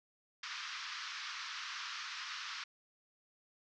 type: band-pass noise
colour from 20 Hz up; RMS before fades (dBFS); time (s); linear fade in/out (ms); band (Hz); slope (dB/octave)
pink; -44; 0.43-2.64; 5; 1100 to 5800; 48
effects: none